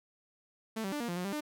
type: tone with pitch steps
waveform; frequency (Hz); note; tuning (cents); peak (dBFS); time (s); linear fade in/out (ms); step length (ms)
sawtooth; 221.8 / 193.4 / 294.9 / 236.6 / 174.1 / 179.7 / 197.8 / 300.2; A3 / G3 / D4 / A#3 / F3 / F3 / G3 / D4; +14 / -23 / +7 / +26 / -5 / +50 / +16 / +38; -30; 0.76-1.408; 10; 81
effects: none